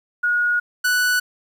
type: tone pair in turn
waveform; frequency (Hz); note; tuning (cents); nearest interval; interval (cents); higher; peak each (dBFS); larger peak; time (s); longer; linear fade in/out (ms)
sine / 45% pulse; 1446 / 1481.5; F#6 / F#6; -40 / +2; unison; 42; second; -16; neither; 0.23-0.6 / 0.84-1.2; first; 10
effects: 9-bit